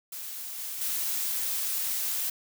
blue noise with level steps, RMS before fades -38 / -36 / -30 dBFS, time 0.12-2.3 s, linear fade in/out 5 ms, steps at 0.58 / 0.81 s, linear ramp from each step 5 ms, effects none

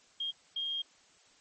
sine tone bursts at uneven times, 3229 Hz, G#7, 49 cents flat, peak -32 dBFS, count 2, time 0.2-0.31 / 0.56-0.82 s, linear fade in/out 5 ms, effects white hiss -63 dBFS RMS until 1.4 s + MP3 32 kbps

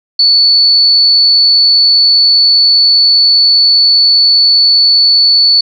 sine tone, 4455 Hz, C#8, 8 cents sharp, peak -4 dBFS, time 0.19-5.61 s, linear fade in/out 5 ms, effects none

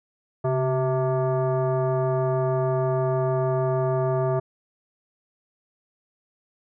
sine tone with frequency modulation, 134.8 Hz, C#3, 48 cents flat, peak -20 dBFS, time 0.44-4.4 s, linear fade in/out 10 ms, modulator 519 Hz, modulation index 1.3, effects none

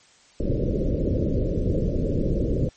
pink low-pass noise, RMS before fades -23 dBFS, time 0.4-2.69 s, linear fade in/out 2 ms, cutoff 580 Hz, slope 96 dB/octave, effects white hiss -55 dBFS RMS until 2.76 s + MP3 32 kbps

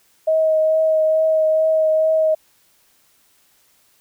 sine tone with vibrato, 632 Hz, D#5, 27 cents sharp, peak -13 dBFS, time 0.27-2.35 s, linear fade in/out 10 ms, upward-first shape triangle, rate 2.3 Hz, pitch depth 15 cents each way, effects white hiss -58 dBFS RMS until 4 s

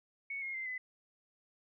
sine tone with pitch steps, 2217 / 2148 / 2081 / 2015 Hz, C#7 / C7 / C7 / B6, 0 / +45 / -10 / +34 cents, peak -37 dBFS, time 0.3-0.78 s, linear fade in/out 5 ms, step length 120 ms, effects none

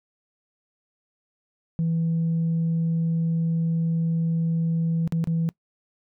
sine tone with dropouts, 164.81 Hz, E3, in tune, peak -19 dBFS, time 1.79-5.49 s, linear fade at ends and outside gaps 0 ms, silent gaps 5.076-5.123 / 5.241-5.273 s, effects noise-tail reverb RT60 0.1 s tail -24 dB re dry + tanh soft clip ceiling -18 dBFS

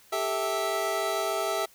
25% pulse tone cluster, 393.8 / 440.5 / 656 Hz, G4 / A4 / E5, +8 / +2 / -9 cents, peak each -28 / -31 / -25 dBFS, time 0.12-1.66 s, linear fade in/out 10 ms, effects white hiss -57 dBFS RMS until 1.74 s

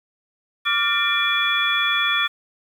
sine tone cluster, 1164 / 1402 / 1804 / 2376 / 3406 Hz, D6 / F6 / A6 / D7 / G#7, -16 / +6 / +43 / +20 / +43 cents, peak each -25 / -25 / -25 / -24 / -22 dBFS, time 0.65-2.28 s, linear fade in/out 20 ms, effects 8-bit

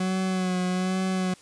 40% pulse tone with vibrato, 185 Hz, F#3, in tune, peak -23 dBFS, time 0-1.34 s, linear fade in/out 5 ms, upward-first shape sine, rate 1.2 Hz, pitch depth 29 cents each way, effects white hiss -53 dBFS RMS until 1.41 s + resampled to 22050 Hz

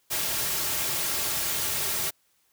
white noise with comb filter, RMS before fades -28 dBFS, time 0.1-2.11 s, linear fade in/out 20 ms, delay 4 ms, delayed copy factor -0.5, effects white hiss -68 dBFS RMS until 2.52 s

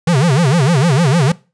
square tone with vibrato, 150.4 Hz, D3, 42 cents sharp, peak -10 dBFS, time 0.07-1.32 s, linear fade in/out 5 ms, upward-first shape sine, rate 6.6 Hz, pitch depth 290 cents each way, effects noise-tail reverb RT60 0.3 s tail -21 dB re dry + resampled to 22050 Hz

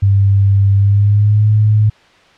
sine tone with pitch glide, 99 to 106.72 Hz, G2 to G#2, +18 to +48 cents, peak -7 dBFS, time 0.02-1.9 s, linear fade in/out 10 ms, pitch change +130 cents, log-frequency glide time 0.74-1.49 s, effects white hiss -46 dBFS RMS until 2.37 s + low-pass 3000 Hz 12 dB/octave

